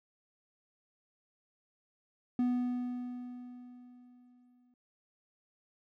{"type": "tone with exponential decay", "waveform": "triangle", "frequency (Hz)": 246.9, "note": "B3", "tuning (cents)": 0, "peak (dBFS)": -24, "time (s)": [2.39, 4.74], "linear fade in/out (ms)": 2, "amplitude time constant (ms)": 510, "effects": []}